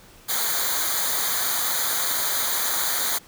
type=noise with comb filter; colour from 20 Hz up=white; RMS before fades=-24 dBFS; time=0.28-3.19 s; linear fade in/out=20 ms; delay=0.37 ms; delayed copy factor=-0.9; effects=pink hiss -50 dBFS RMS until 3.27 s